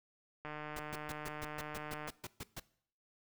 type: click train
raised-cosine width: 0.5 ms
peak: -29 dBFS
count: 248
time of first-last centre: 0.45-2.086 s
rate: 151 Hz
type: noise bursts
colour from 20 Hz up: pink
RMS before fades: -44 dBFS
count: 12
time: 0.76-2.598 s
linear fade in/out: 5 ms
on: 34 ms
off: 130 ms
effects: noise-tail reverb RT60 0.6 s tail -20 dB re dry